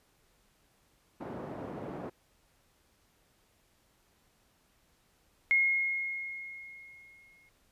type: band-pass noise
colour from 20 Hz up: pink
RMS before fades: -41 dBFS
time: 1.2-2.1 s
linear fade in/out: 10 ms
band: 180 to 770 Hz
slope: 12 dB/octave
type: tone with exponential decay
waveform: sine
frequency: 2154 Hz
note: C7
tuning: 50 cents sharp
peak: -21 dBFS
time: 5.51-7.49 s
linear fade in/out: 0 ms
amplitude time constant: 430 ms
effects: pink hiss -69 dBFS RMS until 7.71 s + resampled to 32000 Hz